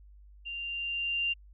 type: tone with level ramp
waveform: sine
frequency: 2784 Hz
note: F7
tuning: 6 cents flat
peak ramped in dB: -36 to -26 dBFS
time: 0.45-1.34 s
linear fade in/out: 20 ms
effects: added 50 Hz sine -51 dBFS peak until 1.53 s